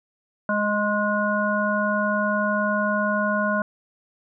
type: harmonic tone with a mistuned harmonic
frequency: 207.7 Hz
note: G#3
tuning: in tune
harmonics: 1 / 3 / 5 / 7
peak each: -25 / -25 / -27 / -25 dBFS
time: 0.49-3.62 s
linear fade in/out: 2 ms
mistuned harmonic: 5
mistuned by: +22 cents
effects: none